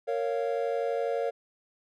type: chord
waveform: triangle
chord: Bb minor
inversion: none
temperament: equal with one note detuned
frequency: 462.4 / 554.4 / 698.5 Hz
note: Bb4 / Db5 / F5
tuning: -14 / 0 / 0 cents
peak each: -28 / -29 / -32 dBFS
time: 0.07-1.31 s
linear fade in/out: 20 ms
effects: none